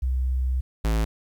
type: tone pair in turn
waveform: sine / square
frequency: 64 / 54.74 Hz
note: C2 / A1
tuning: -38 / -8 cents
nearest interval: minor third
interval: 270 cents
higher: first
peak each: -21 dBFS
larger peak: neither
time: 0.02-0.61 / 0.84-1.05 s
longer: first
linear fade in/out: 10 ms
effects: 10-bit

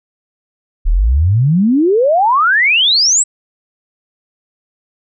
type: exponential sweep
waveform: sine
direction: up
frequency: 34.65 to 8140 Hz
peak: -8 dBFS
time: 0.85-3.24 s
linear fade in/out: 20 ms
effects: none

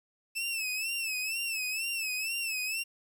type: tone with vibrato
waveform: sawtooth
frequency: 2631 Hz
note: E7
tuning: 4 cents flat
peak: -28 dBFS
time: 0.35-2.84 s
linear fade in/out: 20 ms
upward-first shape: sine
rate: 2.1 Hz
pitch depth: 94 cents each way
effects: 10-bit

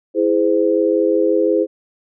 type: chord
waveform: sine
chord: E augmented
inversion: none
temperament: equal with one note detuned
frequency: 329.6 / 415.3 / 514 Hz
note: E4 / G#4 / B#4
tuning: 0 / 0 / -31 cents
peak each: -17 dBFS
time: 0.14-1.67 s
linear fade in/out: 50 ms
effects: none

